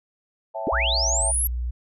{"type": "chord", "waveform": "sine", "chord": "A dominant seventh", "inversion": "first", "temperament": "equal with one note detuned", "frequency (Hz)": [552.1, 659.3, 784, 880], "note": ["C#5", "E5", "G5", "A5"], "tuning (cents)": [-7, 0, 0, 0], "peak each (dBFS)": [-35, -30, -35, -33], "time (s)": [0.54, 1.32], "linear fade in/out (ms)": 20}
{"type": "linear sweep", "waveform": "sine", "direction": "up", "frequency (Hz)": [199.7, 11640], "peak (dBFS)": -21, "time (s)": [0.67, 1.47], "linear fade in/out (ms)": 0}
{"type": "tone with pitch glide", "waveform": "sine", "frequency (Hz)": [61, 60.47], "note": ["B1", "B1"], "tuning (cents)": [-21, -36], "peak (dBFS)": -24, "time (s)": [0.72, 1.71], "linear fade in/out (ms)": 10, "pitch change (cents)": -15, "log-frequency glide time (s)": [0.86, 1.31]}
{"effects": []}